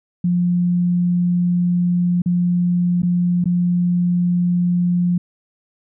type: tone with dropouts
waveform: sine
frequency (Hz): 176.4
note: F3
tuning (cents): +18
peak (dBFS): -14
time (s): 0.24-5.18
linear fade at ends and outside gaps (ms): 5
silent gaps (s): 2.22-2.259 / 3.021-3.031 / 3.442-3.456
effects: none